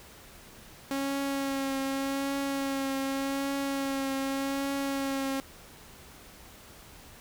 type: tone with vibrato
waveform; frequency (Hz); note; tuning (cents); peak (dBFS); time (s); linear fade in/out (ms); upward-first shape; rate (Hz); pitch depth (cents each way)
sawtooth; 273.6; C#4; -23; -25; 0.91-5.4; 0; triangle; 0.85; 24
effects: pink hiss -51 dBFS RMS until 7.2 s